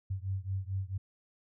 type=beating tone pair; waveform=sine; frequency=94.1 / 98.6 Hz; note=F#2 / G2; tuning=+30 / +11 cents; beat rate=4.5 Hz; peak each=-35 / -36 dBFS; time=0.1-0.98 s; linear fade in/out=10 ms; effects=none